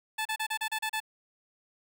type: tone bursts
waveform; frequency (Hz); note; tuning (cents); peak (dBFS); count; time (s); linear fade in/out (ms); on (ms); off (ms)
15% pulse; 873; A5; -14; -23; 8; 0.18-1.003; 10; 74; 33
effects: 10-bit